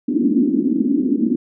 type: band-pass noise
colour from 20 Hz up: white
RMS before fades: -17 dBFS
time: 0.08-1.36 s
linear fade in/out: 10 ms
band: 230 to 300 Hz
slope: 48 dB/octave
effects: none